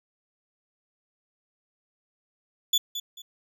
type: tone with echo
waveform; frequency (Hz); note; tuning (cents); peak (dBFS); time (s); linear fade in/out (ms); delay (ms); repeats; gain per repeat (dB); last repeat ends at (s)
35% pulse; 3457; A7; -31; -17; 2.73-2.78; 5; 220; 2; -11; 3.22
effects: none